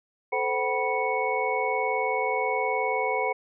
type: tone cluster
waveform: sine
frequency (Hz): 437.1 / 516 / 758 / 977 / 2215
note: A4 / C5 / F#5 / B5 / C#7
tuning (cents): -11 / -24 / +42 / -19 / -2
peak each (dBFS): -30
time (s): 0.32-3.33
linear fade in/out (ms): 10
effects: none